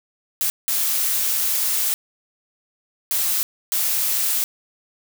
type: noise bursts at uneven times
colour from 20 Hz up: blue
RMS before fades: -21 dBFS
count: 4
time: 0.41-0.5 / 0.68-1.94 / 3.11-3.43 / 3.72-4.44 s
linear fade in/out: 0 ms
effects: none